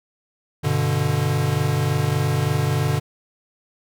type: chord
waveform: square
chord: G major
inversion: none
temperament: equal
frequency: 98 / 123.47 / 146.83 Hz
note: G2 / B2 / D3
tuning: 0 / 0 / 0 cents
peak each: -26 / -24 / -22 dBFS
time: 0.63-3 s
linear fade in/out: 20 ms
effects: none